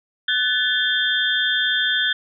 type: tone cluster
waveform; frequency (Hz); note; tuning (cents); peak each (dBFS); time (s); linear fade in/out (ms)
sine; 1504 / 1736 / 3229 / 3535; F#6 / A6 / G#7 / A7; +28 / -24 / -49 / +7; -23; 0.28-2.13; 5
effects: none